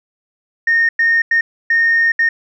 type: tone bursts at uneven times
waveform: sine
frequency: 1839 Hz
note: A#6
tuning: 24 cents flat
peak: -9 dBFS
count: 5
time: 0.67-0.89 / 0.99-1.22 / 1.31-1.41 / 1.7-2.12 / 2.19-2.29 s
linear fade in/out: 5 ms
effects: tanh soft clip ceiling -6 dBFS